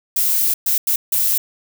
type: noise bursts at uneven times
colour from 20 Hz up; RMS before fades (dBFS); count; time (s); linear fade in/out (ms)
violet; -17; 4; 0.16-0.54 / 0.66-0.78 / 0.87-0.96 / 1.12-1.38; 5
effects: none